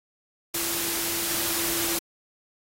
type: tone in noise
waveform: sine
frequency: 337 Hz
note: E4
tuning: 38 cents sharp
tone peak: -35 dBFS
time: 0.54-1.99 s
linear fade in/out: 5 ms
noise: white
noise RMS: -27 dBFS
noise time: 0.54-1.99 s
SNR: -11 dB
effects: AAC 48 kbps